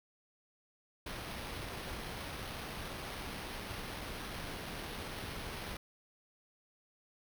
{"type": "noise with sample-and-hold", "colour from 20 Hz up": "pink", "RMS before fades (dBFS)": -43, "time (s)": [1.06, 5.77], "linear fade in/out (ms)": 5, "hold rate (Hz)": 7350, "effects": []}